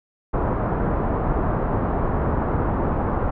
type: low-pass noise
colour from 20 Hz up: pink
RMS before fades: -22 dBFS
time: 0.33-3.31 s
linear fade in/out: 10 ms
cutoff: 1200 Hz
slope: 24 dB/octave
effects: none